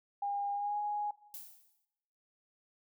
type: tone with pitch glide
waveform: sine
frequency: 808 to 830.2 Hz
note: G#5 to G#5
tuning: -48 to -1 cents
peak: -32 dBFS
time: 0.22-1.11 s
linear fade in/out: 5 ms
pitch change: +47 cents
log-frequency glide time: 0.53-0.77 s
type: noise with exponential decay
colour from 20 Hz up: violet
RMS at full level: -43 dBFS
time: 1.34-1.85 s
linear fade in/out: 1 ms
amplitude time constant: 110 ms
effects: noise-tail reverb RT60 1.0 s tail -20 dB re dry